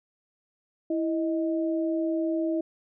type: tone pair together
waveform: sine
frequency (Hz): 328.5 / 626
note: E4 / D#5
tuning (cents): -6 / +10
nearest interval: major seventh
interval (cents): 1116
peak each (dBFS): -25 / -31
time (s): 0.9-2.61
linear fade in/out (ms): 5
effects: none